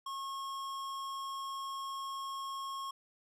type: tone with tanh clipping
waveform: sine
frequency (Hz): 1087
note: C#6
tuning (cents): -34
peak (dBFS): -40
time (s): 0.06-2.91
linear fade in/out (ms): 5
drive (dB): 18
effects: none